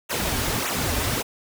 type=noise with flanger; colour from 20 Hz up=pink; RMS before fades=-25 dBFS; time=0.09-1.23 s; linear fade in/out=20 ms; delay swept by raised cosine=0.2 to 6.1 ms; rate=1.7 Hz; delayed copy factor=-0.95; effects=none